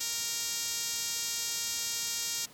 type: tone with band-pass filter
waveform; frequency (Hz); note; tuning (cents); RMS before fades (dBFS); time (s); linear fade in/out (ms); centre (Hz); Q
5% pulse; 466.2; A#4; 0; -34; 0-2.46; 10; 8300; 2.1
effects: pink hiss -54 dBFS RMS until 2.53 s + high-pass 80 Hz 12 dB/octave